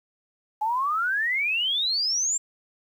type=exponential sweep; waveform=sine; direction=up; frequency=834 to 7490 Hz; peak=-22 dBFS; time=0.61-2.38 s; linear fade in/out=10 ms; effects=9-bit